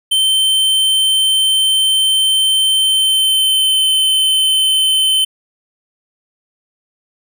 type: tone with pitch glide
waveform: square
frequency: 3100 to 3071 Hz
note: G7 to G7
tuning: -20 to -36 cents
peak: -11 dBFS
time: 0.11-5.25 s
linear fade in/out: 10 ms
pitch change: -16 cents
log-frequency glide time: 2.77-3.87 s
effects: none